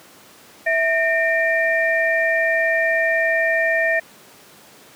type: tone cluster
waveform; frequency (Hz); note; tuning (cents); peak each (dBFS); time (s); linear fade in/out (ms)
sine; 655 / 1828 / 2360; E5 / A#6 / D7; -11 / -34 / +8; -20 / -18 / -26; 0.66-4; 10
effects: pink hiss -46 dBFS RMS until 4.95 s + high-pass 200 Hz 12 dB/octave